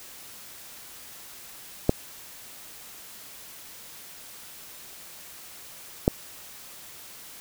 clicks, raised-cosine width 2 ms, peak -4 dBFS, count 2, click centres 1.894 / 6.079 s, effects white hiss -45 dBFS RMS until 7.4 s

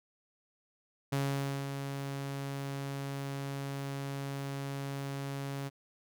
sawtooth tone with ADSR envelope, 138.59 Hz, C#3, in tune, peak -25 dBFS, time 1.12-5.7 s, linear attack 9 ms, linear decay 540 ms, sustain -7 dB, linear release 29 ms, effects none

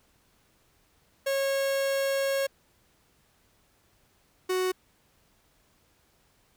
45% pulse tone pair in turn, 547 / 370.2 Hz, C#5 / F#4, -23 / +1 cents, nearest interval perfect fifth, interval 676 cents, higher first, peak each -25 dBFS, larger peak neither, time 1.26-2.47 / 4.49-4.72 s, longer first, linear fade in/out 10 ms, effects pink hiss -66 dBFS RMS until 6.56 s

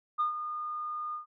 sine tone with ADSR envelope, 1220 Hz, D#6, 34 cents flat, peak -23 dBFS, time 0.18-1.26 s, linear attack 23 ms, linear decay 120 ms, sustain -10 dB, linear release 120 ms, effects tanh soft clip ceiling -21 dBFS

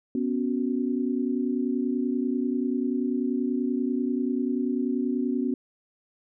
sine chord, B suspended second, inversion none, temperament equal, 246.9 / 277.2 / 370 Hz, B3 / C#4 / F#4, 0 / 0 / 0 cents, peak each -26 / -28 / -32 dBFS, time 0.15-5.54 s, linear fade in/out 2 ms, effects none

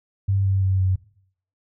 sine tone with pitch steps, 98 / 96.54 / 95.1 / 93.68 Hz, G2 / G2 / F#2 / F#2, 0 / -26 / +48 / +22 cents, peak -17 dBFS, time 0.28-0.96 s, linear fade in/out 10 ms, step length 170 ms, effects noise-tail reverb RT60 0.6 s tail -19 dB re dry

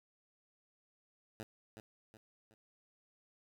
10% pulse tone with echo, 110 Hz, A2, in tune, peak -35 dBFS, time 1.4-1.43 s, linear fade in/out 0 ms, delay 370 ms, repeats 3, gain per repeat -7 dB, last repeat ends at 2.54 s, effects none

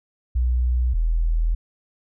sine tone pair in turn, 61.3 / 40.91 Hz, B1 / E1, -12 / -12 cents, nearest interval perfect fifth, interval 700 cents, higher first, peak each -17 / -17 dBFS, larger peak neither, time 0.35-0.94 / 0.94-1.55 s, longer second, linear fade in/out 10 ms, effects none

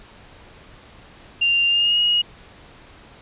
sine tone with pitch glide, 2787 to 2880 Hz, F7 to F#7, -4 to -47 cents, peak -15 dBFS, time 1.41-2.22 s, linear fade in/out 10 ms, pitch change +57 cents, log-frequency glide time 1.67-1.99 s, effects pink hiss -46 dBFS RMS until 3.21 s + resampled to 8000 Hz

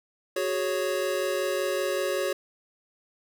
square chord, F# suspended second, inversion none, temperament equal, 370 / 415.3 / 554.4 Hz, F#4 / G#4 / C#5, 0 / 0 / 0 cents, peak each -31 / -33 / -29 dBFS, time 0.36-2.33 s, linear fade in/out 5 ms, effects none

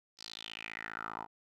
10% pulse tone with band-pass filter sweep, 55 Hz, A1, in tune, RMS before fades -44 dBFS, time 0.17-1.27 s, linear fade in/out 50 ms, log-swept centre 5100 to 920 Hz, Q 5, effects none

